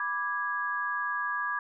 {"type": "chord", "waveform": "sine", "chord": "G# diminished", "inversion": "first", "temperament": "equal with one note detuned", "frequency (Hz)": [987.8, 1174.7, 1653.6], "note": ["B5", "D6", "G#6"], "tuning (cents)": [0, 0, -8], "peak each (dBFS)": [-36, -33, -31], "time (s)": [0, 1.59], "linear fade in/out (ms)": 2, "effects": []}